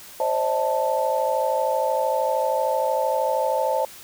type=tone cluster; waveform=sine; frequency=526 / 579 / 639 / 882 Hz; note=C5 / D5 / D#5 / A5; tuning=+9 / -25 / +46 / +4 cents; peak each=-24 / -28 / -26 / -24 dBFS; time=0.2-3.85 s; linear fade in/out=2 ms; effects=white hiss -43 dBFS RMS until 4.03 s